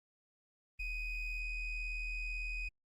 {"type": "ring-modulated tone", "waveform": "triangle", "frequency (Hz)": 1231, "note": "D#6", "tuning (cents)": -19, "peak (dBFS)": -32, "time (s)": [0.79, 2.69], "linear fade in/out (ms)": 10, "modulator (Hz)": 1270, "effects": ["Opus 32 kbps"]}